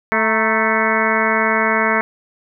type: harmonic tone with a mistuned harmonic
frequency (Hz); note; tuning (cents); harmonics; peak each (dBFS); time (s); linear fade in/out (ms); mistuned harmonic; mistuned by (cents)
220; A3; 0; 1 / 2 / 3 / 4 / 5 / 6 / 7 / 8 / 9 / 10; -23 / -23 / -23 / -23 / -23 / -23 / -23 / -23 / -23 / -23; 0.12-2.01; 0; 4; +82
effects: none